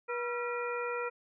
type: harmonic tone with a mistuned harmonic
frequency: 482.9 Hz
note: B4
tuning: 39 cents flat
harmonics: 1 / 2 / 3 / 4 / 5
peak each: -35 / -41 / -38 / -45 / -42 dBFS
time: 0.08-1.1 s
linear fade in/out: 20 ms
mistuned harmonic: 3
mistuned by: -99 cents
effects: none